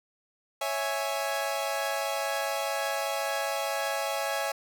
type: chord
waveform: sawtooth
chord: C# minor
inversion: none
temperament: equal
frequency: 554.4 / 659.3 / 830.6 Hz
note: C#5 / E5 / G#5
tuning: 0 / 0 / 0 cents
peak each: -29 dBFS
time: 0.61-4.52 s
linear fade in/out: 5 ms
effects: none